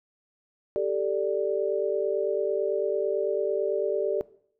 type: chord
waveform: sine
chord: G suspended second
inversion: none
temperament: just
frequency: 392 / 441 / 588 Hz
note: G4 / A4 / D5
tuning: 0 / +4 / +2 cents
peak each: -28 dBFS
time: 0.76-4.21 s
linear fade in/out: 0 ms
effects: noise-tail reverb RT60 0.6 s tail -19 dB re dry

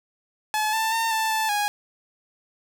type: tone with pitch steps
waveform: sawtooth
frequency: 858 / 887 / 907 / 884 / 878 / 826 Hz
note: A5 / A5 / A#5 / A5 / A5 / G#5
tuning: -44 / +14 / -48 / +8 / -4 / -10 cents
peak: -18 dBFS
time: 0.54-1.68 s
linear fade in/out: 0 ms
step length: 190 ms
effects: none

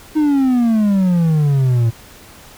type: exponential sweep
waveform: triangle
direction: down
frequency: 313.3 to 112.1 Hz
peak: -9 dBFS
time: 0.15-1.91 s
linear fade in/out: 20 ms
effects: pink hiss -41 dBFS RMS until 2.57 s

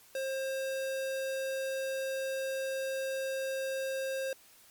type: tone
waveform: square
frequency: 533 Hz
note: C5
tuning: 32 cents sharp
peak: -33 dBFS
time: 0.15-4.33 s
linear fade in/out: 2 ms
effects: white hiss -59 dBFS RMS until 4.7 s + MP3 96 kbps

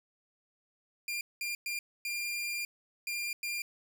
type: tone bursts at uneven times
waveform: sawtooth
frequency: 2397 Hz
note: D7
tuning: 35 cents sharp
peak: -30 dBFS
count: 6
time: 1.08-1.21 / 1.41-1.55 / 1.66-1.79 / 2.05-2.65 / 3.07-3.33 / 3.43-3.62 s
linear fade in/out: 2 ms
effects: none

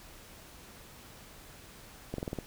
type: slowing click train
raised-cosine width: 2 ms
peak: -21 dBFS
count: 6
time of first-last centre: 2.14-2.387 s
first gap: 43 ms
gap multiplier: 1.07
effects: pink hiss -52 dBFS RMS until 2.46 s

